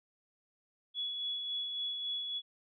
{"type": "tone with tremolo", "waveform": "sine", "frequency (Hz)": 3386, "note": "G#7", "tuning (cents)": 33, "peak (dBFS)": -33, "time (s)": [0.94, 2.42], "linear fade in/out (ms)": 50, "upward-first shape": "sine", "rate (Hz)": 3.6, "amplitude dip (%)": 35, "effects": []}